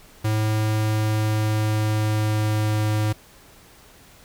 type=tone with pitch glide; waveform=square; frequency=108.2 to 106.96 Hz; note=A2 to A2; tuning=-29 to -49 cents; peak=-20 dBFS; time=0.24-3.13 s; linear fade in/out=10 ms; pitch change=-20 cents; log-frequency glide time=0.66-2.9 s; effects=pink hiss -50 dBFS RMS until 4.24 s